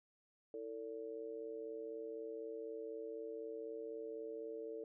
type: tone with amplitude modulation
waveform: sine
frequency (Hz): 449.8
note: A4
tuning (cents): +38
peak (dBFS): -39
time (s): 0.54-4.84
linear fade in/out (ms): 2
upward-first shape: sine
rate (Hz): 124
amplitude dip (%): 90
effects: none